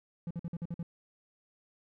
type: tone bursts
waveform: triangle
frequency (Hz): 169.5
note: E3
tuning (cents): +49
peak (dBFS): -32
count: 7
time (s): 0.27-0.829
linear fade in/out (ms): 2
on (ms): 37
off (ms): 50
effects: none